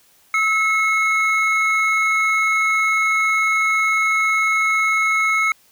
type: tone pair together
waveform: triangle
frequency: 1300 / 2178 Hz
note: E6 / C#7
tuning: -24 / -31 cents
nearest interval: major sixth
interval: 893 cents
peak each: -18 / -15 dBFS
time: 0.34-5.52 s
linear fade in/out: 2 ms
effects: white hiss -55 dBFS RMS until 5.71 s